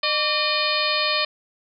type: harmonic tone with a mistuned harmonic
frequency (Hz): 608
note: D#5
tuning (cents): -40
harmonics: 1 / 2 / 3 / 4 / 5 / 6 / 7 / 8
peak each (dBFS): -28 / -27 / -30 / -26 / -29 / -28 / -26 / -30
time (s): 0.03-1.25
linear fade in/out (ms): 5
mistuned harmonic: 2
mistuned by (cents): -87
effects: none